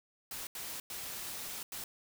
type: noise bursts at uneven times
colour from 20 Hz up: white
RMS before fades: -42 dBFS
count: 4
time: 0.31-0.47 / 0.55-0.8 / 0.9-1.63 / 1.72-1.84 s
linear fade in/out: 2 ms
effects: none